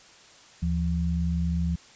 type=tone pair together; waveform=sine; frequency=75.9 / 170.4 Hz; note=D#2 / F3; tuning=-42 / -42 cents; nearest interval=octave + major second; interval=1400 cents; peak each=-26 dBFS; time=0.62-1.76 s; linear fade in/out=10 ms; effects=white hiss -52 dBFS RMS until 1.95 s + resampled to 16000 Hz